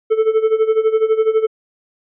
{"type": "tone with tremolo", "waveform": "triangle", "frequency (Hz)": 440, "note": "A4", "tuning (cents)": 0, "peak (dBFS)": -7, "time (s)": [0.1, 1.47], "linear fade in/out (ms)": 20, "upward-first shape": "sine", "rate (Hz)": 12, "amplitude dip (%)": 80, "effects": ["resampled to 8000 Hz"]}